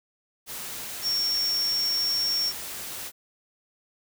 sine tone in noise, 5500 Hz, F8, 27 cents flat, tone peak -23 dBFS, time 1.02-2.53 s, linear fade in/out 50 ms, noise white, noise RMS -36 dBFS, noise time 0.46-3.12 s, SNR +10 dB, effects none

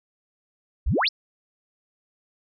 sine exponential sweep, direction up, 40.7 to 5710 Hz, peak -19 dBFS, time 0.86-1.09 s, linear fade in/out 10 ms, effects none

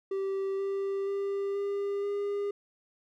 triangle tone with pitch steps, 388.9 / 393 / 397.1 / 401.2 / 405.4 Hz, G4 / G4 / G4 / G4 / G#4, -14 / +4 / +22 / +40 / -42 cents, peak -27 dBFS, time 0.11-2.51 s, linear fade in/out 5 ms, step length 480 ms, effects none

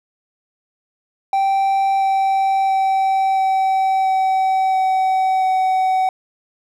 triangle tone with pitch steps, 780 / 775.5 / 771 / 766.6 / 762.2 / 757.8 / 753.4 Hz, G5 / G5 / G5 / G5 / G5 / F#5 / F#5, -9 / -19 / -29 / -39 / -49 / +41 / +31 cents, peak -12 dBFS, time 1.33-6.09 s, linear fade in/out 2 ms, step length 680 ms, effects none

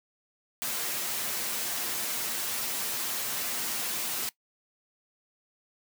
white noise with comb filter, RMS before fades -32 dBFS, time 0.62-4.29 s, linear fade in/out 0 ms, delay 8.5 ms, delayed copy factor +0.5, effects noise-tail reverb RT60 0.1 s tail -20 dB re dry + high-pass 150 Hz 12 dB/octave

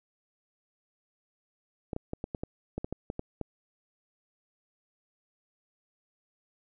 clicks, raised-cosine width 2 ms, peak -20 dBFS, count 12, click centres 1.932 / 1.964 / 2.134 / 2.241 / 2.348 / 2.435 / 2.78 / 2.845 / 2.926 / 3.101 / 3.194 / 3.413 s, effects none

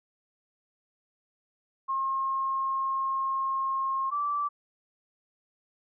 sine tone pair in turn, 1073 / 1162.9 Hz, C6 / D6, +43 / -17 cents, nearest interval minor second, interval 140 cents, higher second, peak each -26 dBFS, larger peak neither, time 1.88-4.11 / 4.11-4.49 s, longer first, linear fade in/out 20 ms, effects none

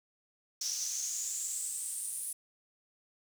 brown noise with high-pass filter sweep, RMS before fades -37 dBFS, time 0.61-2.33 s, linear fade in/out 5 ms, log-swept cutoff 5600 to 10000 Hz, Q 6.9, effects none

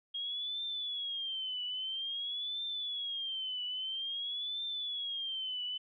sine tone with vibrato, 3254 Hz, G#7, 36 cents flat, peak -35 dBFS, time 0.14-5.78 s, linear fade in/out 10 ms, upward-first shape triangle, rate 0.5 Hz, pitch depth 170 cents each way, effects none

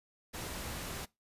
pink noise, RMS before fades -41 dBFS, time 0.33-1.06 s, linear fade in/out 20 ms, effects noise-tail reverb RT60 0.2 s tail -21 dB re dry + resampled to 32000 Hz

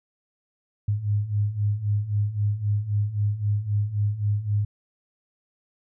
sine beating tone pair, 101.3 / 105.1 Hz, G#2 / G#2, -43 / +21 cents, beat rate 3.8 Hz, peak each -27 / -23 dBFS, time 0.88-4.65 s, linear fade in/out 5 ms, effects none

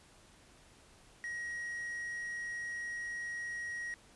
triangle tone with quantisation, 1895 Hz, A#6, 28 cents sharp, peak -36 dBFS, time 1.24-3.94 s, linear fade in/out 0 ms, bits 9, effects pink hiss -61 dBFS RMS until 4.15 s + resampled to 24000 Hz

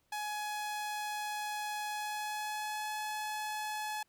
sawtooth tone with pitch glide, 841 to 852.2 Hz, G#5 to G#5, +22 to +44 cents, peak -32 dBFS, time 0.12-4.03 s, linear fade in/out 5 ms, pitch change +22 cents, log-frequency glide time 1.88-2.91 s, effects pink hiss -75 dBFS RMS until 4.08 s

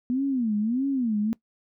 sine tone with vibrato, 240 Hz, B3, 49 cents flat, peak -22 dBFS, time 0.1-1.33 s, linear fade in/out 0 ms, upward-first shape sine, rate 1.6 Hz, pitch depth 250 cents each way, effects noise-tail reverb RT60 0.1 s tail -21 dB re dry

